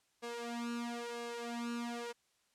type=tone with flanger; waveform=sawtooth; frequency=236.6 Hz; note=A#3; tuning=26 cents sharp; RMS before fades=-41 dBFS; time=0.22-2.13 s; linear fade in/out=20 ms; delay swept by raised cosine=1.8 to 3.5 ms; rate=1 Hz; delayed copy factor=+0.95; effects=white hiss -75 dBFS RMS until 2.54 s + low-pass 9000 Hz 12 dB/octave